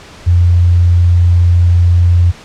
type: tone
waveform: sine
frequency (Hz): 87.31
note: F2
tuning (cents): 0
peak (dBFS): -5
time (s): 0.26-2.32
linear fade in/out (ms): 20
effects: pink hiss -35 dBFS RMS until 2.44 s + low-pass 6000 Hz 12 dB/octave